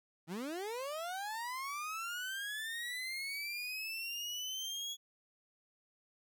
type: linear sweep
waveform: 30% pulse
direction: up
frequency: 150.9 to 3367 Hz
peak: -36 dBFS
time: 0.27-4.97 s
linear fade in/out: 50 ms
effects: none